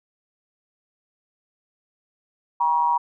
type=tone with amplitude modulation; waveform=sine; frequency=954 Hz; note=A#5; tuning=40 cents sharp; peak=-14 dBFS; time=2.6-2.98 s; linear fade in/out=10 ms; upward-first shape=sine; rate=155 Hz; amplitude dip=70%; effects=none